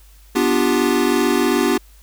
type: chord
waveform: square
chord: G dominant seventh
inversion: first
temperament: equal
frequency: 246.9 / 293.7 / 349.2 / 392 Hz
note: B3 / D4 / F4 / G4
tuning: 0 / 0 / 0 / 0 cents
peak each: -21 dBFS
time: 0.35-1.78 s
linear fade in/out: 10 ms
effects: added 50 Hz sine -44 dBFS peak until 2.02 s + white hiss -53 dBFS RMS until 2.02 s